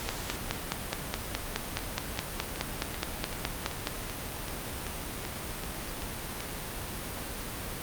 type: two click trains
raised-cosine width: 0.2 ms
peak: -19 / -11 dBFS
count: 13 / 19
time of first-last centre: 1.79-6.405 / 0.09-3.872 s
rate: 2.6 / 4.76 Hz
effects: pink hiss -37 dBFS RMS until 7.82 s + Opus 48 kbps